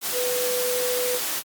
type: tone in noise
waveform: sine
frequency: 496.3 Hz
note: B4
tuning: 8 cents sharp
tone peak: -24 dBFS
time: 0.12-1.2 s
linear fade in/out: 50 ms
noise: white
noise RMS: -27 dBFS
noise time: 0.01-1.43 s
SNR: 0 dB
effects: high-pass 200 Hz 12 dB/octave + Opus 48 kbps